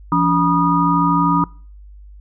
sine tone cluster, 172 / 285 / 968 / 1231 Hz, F3 / C#4 / B5 / D#6, -26 / +48 / -35 / -19 cents, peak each -18 dBFS, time 0.12-1.44 s, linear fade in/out 2 ms, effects noise-tail reverb RT60 0.4 s tail -23 dB re dry + added 50 Hz sine -37 dBFS peak until 2.2 s

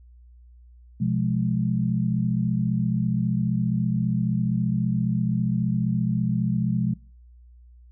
sine chord, F diminished, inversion second, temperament just, 125.72 / 174.61 / 209.5 Hz, Cb3 / F3 / Ab3, +31 / 0 / +15 cents, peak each -25 dBFS, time 1-6.94 s, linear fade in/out 10 ms, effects noise-tail reverb RT60 0.4 s tail -23 dB re dry + added 60 Hz sine -47 dBFS peak until 7.91 s

